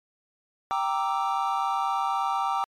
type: chord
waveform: triangle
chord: E half-diminished seventh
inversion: first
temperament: equal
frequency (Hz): 784 / 932.3 / 1174.7 / 1318.5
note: G5 / Bb5 / D6 / E6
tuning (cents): 0 / 0 / 0 / 0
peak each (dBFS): -26 / -28 / -27 / -31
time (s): 0.71-2.64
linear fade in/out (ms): 0
effects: MP3 64 kbps